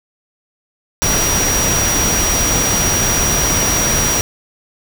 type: tone in noise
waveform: sine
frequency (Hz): 5760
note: F#8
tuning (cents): -47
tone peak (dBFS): -16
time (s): 1.02-4.21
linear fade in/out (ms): 0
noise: pink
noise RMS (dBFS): -17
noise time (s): 1.02-4.21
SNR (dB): -2
effects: none